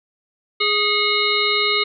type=harmonic tone with a mistuned harmonic; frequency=415.3 Hz; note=G#4; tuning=in tune; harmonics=1 / 3 / 5 / 7 / 9 / 10; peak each=-24 / -24 / -21 / -26 / -22 / -24 dBFS; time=0.6-1.84 s; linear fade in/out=10 ms; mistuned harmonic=5; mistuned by=+74 cents; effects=none